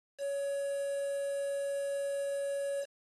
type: tone with quantisation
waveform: triangle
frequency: 560 Hz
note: C#5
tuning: 18 cents sharp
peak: -30 dBFS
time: 0.18-2.86 s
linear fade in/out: 50 ms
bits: 8
effects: AAC 32 kbps